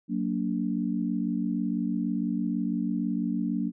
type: chord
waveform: sine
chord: Gb augmented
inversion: none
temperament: just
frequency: 185 / 231.2 / 289.1 Hz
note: Gb3 / Bb3 / D4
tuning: 0 / -14 / -27 cents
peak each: -30 / -29 / -31 dBFS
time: 0.08-3.72 s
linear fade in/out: 50 ms
effects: none